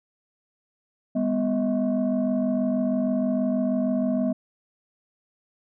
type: tone cluster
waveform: sine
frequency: 202 / 248.3 / 636 Hz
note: G#3 / B3 / D#5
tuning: -48 / +9 / +38 cents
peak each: -25 / -22 / -27 dBFS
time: 1.15-4.33 s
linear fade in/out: 10 ms
effects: tanh soft clip ceiling -16 dBFS